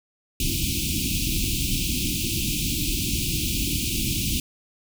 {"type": "band-stop noise", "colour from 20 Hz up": "pink", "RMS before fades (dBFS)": -25, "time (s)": [0.4, 4.4], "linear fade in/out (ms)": 2, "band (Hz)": [350, 2400], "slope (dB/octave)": 96, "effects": []}